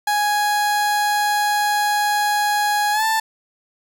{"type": "tone with pitch glide", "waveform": "30% pulse", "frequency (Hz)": [830.6, 885.1], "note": ["G#5", "A5"], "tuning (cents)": [0, 10], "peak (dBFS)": -14, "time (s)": [0.07, 3.2], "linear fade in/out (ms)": 5, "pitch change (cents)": 110, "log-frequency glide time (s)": [2.92, 3.04], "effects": ["9-bit"]}